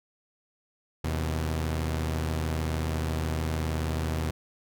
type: tone pair together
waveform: sawtooth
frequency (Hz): 79 / 125.4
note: D#2 / B2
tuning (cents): +27 / +27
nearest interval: minor sixth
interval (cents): 800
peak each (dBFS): -24 / -30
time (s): 1.04-4.31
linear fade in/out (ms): 5
effects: none